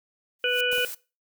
blue noise with exponential growth, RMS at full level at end -33 dBFS, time 0.39-0.61 s, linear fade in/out 5 ms, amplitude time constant 47 ms
harmonic tone, 493.2 Hz, B4, 2 cents flat, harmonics 1 / 3 / 5 / 6, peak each -27 / -27 / -27 / -27 dBFS, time 0.44-0.85 s, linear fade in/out 2 ms
blue noise, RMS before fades -36 dBFS, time 0.71-0.95 s, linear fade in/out 10 ms
clicks, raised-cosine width 1 ms, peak -27 dBFS, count 2, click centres 0.73 / 0.782 s
effects noise-tail reverb RT60 0.3 s tail -20 dB re dry

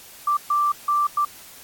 sine tone bursts at uneven times, 1174.7 Hz, D6, in tune, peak -17 dBFS, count 4, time 0.27-0.37 / 0.5-0.72 / 0.88-1.07 / 1.17-1.25 s, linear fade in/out 5 ms, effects white hiss -44 dBFS RMS until 1.63 s + AAC 64 kbps

